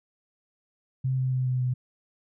sine tone with pitch steps, 130.81 / 129.61 / 128.41 / 127.23 / 126.06 Hz, C3 / C3 / C3 / C3 / B2, 0 / -16 / -32 / -48 / +36 cents, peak -23 dBFS, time 1.04-1.74 s, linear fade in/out 10 ms, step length 140 ms, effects none

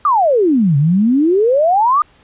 sine exponential two-way sweep, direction down then up, 1244.5 to 136 to 1244.5 Hz, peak -9 dBFS, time 0.05-2.02 s, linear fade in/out 2 ms, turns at 0.77 s, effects pink hiss -50 dBFS RMS until 2.23 s + resampled to 8000 Hz

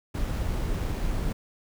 brown noise with sample-and-hold, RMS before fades -28 dBFS, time 0.14-1.33 s, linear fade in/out 10 ms, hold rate 8820 Hz, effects none

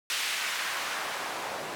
white noise with band-pass filter sweep, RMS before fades -33 dBFS, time 0.1-1.75 s, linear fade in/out 0 ms, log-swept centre 2700 to 570 Hz, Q 0.94, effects none

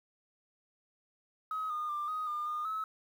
sine tone with pitch steps, 1271 / 1222 / 1189 / 1252 / 1206 / 1219 / 1293 Hz, D#6 / D#6 / D6 / D#6 / D6 / D#6 / E6, +36 / -32 / +21 / +10 / +46 / -36 / -34 cents, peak -32 dBFS, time 1.51-2.84 s, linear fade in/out 2 ms, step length 190 ms, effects tanh soft clip ceiling -28 dBFS + 10-bit

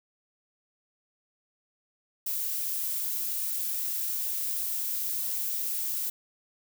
violet noise, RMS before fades -31 dBFS, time 2.26-6.1 s, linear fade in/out 5 ms, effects none

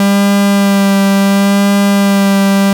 45% pulse tone with vibrato, 198.6 Hz, G3, 23 cents sharp, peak -7 dBFS, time 0-2.73 s, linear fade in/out 2 ms, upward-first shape sine, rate 0.71 Hz, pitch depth 16 cents each way, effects none

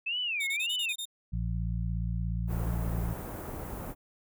sine tone with vibrato, 2545 Hz, D#7, 39 cents sharp, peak -29 dBFS, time 0.06-0.93 s, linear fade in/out 10 ms, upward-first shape sine, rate 1.8 Hz, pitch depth 280 cents each way
sawtooth tone bursts, 3654 Hz, A#7, 35 cents flat, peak -31 dBFS, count 7, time 0.4-1.055 s, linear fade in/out 10 ms, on 73 ms, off 24 ms
harmonic tone, 57 Hz, A#1, 38 cents flat, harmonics 1 / 2 / 3, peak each -31 / -34 / -36 dBFS, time 1.32-3.15 s, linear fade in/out 20 ms
pink band-stop noise, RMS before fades -39 dBFS, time 2.47-3.95 s, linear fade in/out 50 ms, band 1100 to 16000 Hz, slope 12 dB/octave
effects none

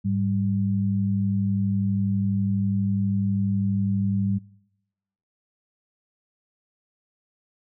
sine tone pair together, 103.83 / 196 Hz, G#2 / G3, 0 / 0 cents, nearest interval major seventh, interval 1100 cents, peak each -25 / -23 dBFS, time 0.04-4.39 s, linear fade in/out 20 ms, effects noise-tail reverb RT60 1.0 s tail -25 dB re dry

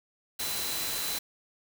sine tone in noise, 4025 Hz, B7, 32 cents sharp, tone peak -37 dBFS, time 0.39-1.19 s, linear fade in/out 10 ms, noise white, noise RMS -33 dBFS, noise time 0.39-1.19 s, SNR -7 dB, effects none

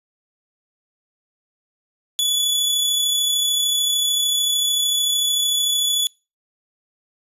sawtooth tone with amplitude modulation, 3426 Hz, A7, 47 cents flat, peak -13 dBFS, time 2.19-6.07 s, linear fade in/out 0 ms, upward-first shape sine, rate 33.4 Hz, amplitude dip 30%, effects noise-tail reverb RT60 0.3 s tail -26 dB re dry + resampled to 32000 Hz

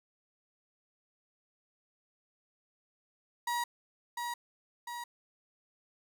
35% pulse tone with echo, 956 Hz, A#5, 43 cents sharp, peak -29 dBFS, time 3.47-3.64 s, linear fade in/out 5 ms, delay 700 ms, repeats 2, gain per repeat -4 dB, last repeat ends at 5.04 s, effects none

